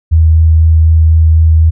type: tone with vibrato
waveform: sine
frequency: 80.2 Hz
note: E2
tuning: 47 cents flat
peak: -3 dBFS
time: 0.11-1.71 s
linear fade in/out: 20 ms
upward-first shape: sine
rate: 4 Hz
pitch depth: 10 cents each way
effects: none